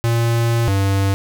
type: tone pair in turn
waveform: square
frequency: 116.5 / 97.96 Hz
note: A#2 / G2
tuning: -1 / -1 cents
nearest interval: minor third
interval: 300 cents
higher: first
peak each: -15 dBFS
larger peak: neither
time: 0.04-0.68 / 0.68-1.14 s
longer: first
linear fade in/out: 0 ms
effects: none